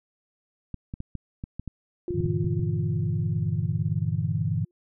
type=clicks; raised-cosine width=5 ms; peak=-21 dBFS; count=12; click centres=0.743 / 0.939 / 1.004 / 1.153 / 1.439 / 1.596 / 1.677 / 2.107 / 2.207 / 2.258 / 2.445 / 2.595 s
type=tone with exponential decay; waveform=sine; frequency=352.2 Hz; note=F4; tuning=15 cents sharp; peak=-27 dBFS; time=2.08-4.71 s; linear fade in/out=1 ms; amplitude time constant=570 ms
type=chord; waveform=sine; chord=E half-diminished seventh; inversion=first; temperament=equal; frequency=98 / 116.54 / 146.83 / 164.81 Hz; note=G2 / Bb2 / D3 / E3; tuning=0 / 0 / 0 / 0 cents; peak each=-29 dBFS; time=2.14-4.65 s; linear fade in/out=10 ms
effects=none